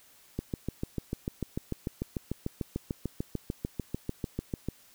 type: click train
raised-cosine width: 3 ms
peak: -18 dBFS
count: 30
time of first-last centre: 0.39-4.686 s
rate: 6.75 Hz
effects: white hiss -59 dBFS RMS until 4.94 s